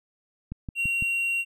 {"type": "click train", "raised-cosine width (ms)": 5, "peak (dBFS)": -21, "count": 4, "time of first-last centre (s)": [0.52, 1.024], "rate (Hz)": 5.95}
{"type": "tone", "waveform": "triangle", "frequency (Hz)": 2750, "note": "F7", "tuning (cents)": -27, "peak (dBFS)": -22, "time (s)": [0.75, 1.45], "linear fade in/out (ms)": 50}
{"effects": []}